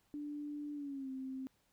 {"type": "tone with pitch glide", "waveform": "sine", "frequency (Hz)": [293.7, 263.2], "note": ["D4", "C4"], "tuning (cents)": [0, 10], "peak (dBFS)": -40, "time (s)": [0.14, 1.47], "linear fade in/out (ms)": 0, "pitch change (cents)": -190, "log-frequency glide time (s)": [0.74, 1.1], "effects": ["pink hiss -75 dBFS RMS until 1.72 s"]}